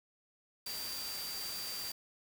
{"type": "tone in noise", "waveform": "sine", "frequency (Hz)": 4699, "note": "D8", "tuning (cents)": 0, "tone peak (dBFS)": -41, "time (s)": [0.66, 1.92], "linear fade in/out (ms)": 5, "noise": "white", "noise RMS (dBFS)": -43, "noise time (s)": [0.66, 1.92], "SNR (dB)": -1, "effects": []}